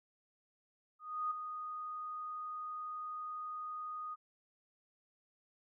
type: tone with ADSR envelope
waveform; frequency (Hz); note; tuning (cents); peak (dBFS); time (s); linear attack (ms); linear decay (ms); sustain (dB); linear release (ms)
sine; 1239; D#6; -8; -32; 0.99-4.16; 320; 7; -8; 29
effects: none